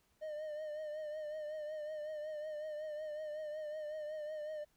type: tone with vibrato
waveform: triangle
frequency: 610 Hz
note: D#5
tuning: 34 cents flat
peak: -38 dBFS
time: 0.21-4.65 s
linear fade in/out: 20 ms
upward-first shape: triangle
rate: 5.4 Hz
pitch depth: 54 cents each way
effects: pink hiss -75 dBFS RMS until 4.76 s